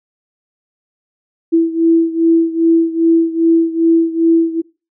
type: beating tone pair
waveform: sine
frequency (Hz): 329.5 / 332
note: E4 / E4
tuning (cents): -1 / +12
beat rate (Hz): 2.5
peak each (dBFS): -11 / -14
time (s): 1.52-4.62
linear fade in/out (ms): 20
effects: noise-tail reverb RT60 0.3 s tail -22 dB re dry